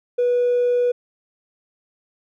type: tone with hard clipping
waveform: sine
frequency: 488.6 Hz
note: B4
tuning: 19 cents flat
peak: -16 dBFS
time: 0.18-0.92 s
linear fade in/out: 10 ms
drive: 1 dB
effects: none